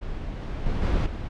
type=noise with level steps; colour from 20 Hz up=brown; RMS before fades=-32 / -30 / -26 / -22 / -31 dBFS; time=0.01-1.29 s; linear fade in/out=20 ms; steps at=0.42 / 0.66 / 0.82 / 1.06 s; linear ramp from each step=2 ms; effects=low-pass 4000 Hz 12 dB/octave